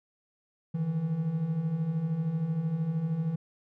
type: beating tone pair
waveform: triangle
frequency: 150.6 / 163.6 Hz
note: D3 / E3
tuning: +44 / -13 cents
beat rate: 13 Hz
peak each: -33 / -26 dBFS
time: 0.74-3.36 s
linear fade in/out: 10 ms
effects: none